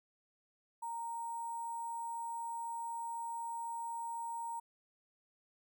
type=tone with sample-and-hold; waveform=sine; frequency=926 Hz; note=A#5; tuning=12 cents flat; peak=-38 dBFS; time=0.82-4.6 s; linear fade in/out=10 ms; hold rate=8820 Hz; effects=none